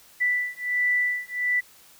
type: beating tone pair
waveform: sine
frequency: 1975.5 / 1976.9 Hz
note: B6 / B6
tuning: 0 / +1 cents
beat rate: 1.4 Hz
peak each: -25 / -25 dBFS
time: 0.2-1.61 s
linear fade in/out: 20 ms
effects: white hiss -53 dBFS RMS until 1.99 s